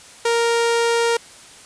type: tone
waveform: sawtooth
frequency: 466.2 Hz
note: A#4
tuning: in tune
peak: -12 dBFS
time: 0.25-1.17 s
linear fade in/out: 5 ms
effects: white hiss -43 dBFS RMS until 1.65 s + resampled to 22050 Hz